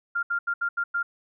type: tone bursts at uneven times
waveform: sine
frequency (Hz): 1396.9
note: F6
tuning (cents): 0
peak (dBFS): -23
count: 6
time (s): 0.15-0.23 / 0.3-0.39 / 0.47-0.54 / 0.61-0.69 / 0.77-0.84 / 0.94-1.03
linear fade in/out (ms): 10
effects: none